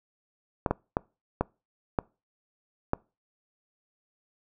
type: clicks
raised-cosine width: 1 ms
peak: -10 dBFS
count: 6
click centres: 0.662 / 0.71 / 0.969 / 1.41 / 1.988 / 2.934 s
effects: noise-tail reverb RT60 0.3 s tail -25 dB re dry